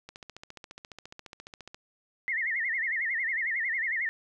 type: click train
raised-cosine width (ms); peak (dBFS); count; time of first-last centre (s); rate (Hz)
0.2; -26; 25; 0.09-1.745; 14.5
type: tone with vibrato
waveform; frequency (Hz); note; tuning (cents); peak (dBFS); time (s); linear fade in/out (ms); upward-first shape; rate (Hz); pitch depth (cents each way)
sine; 1960; B6; -14; -27; 2.28-4.09; 0; sine; 11; 170
effects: none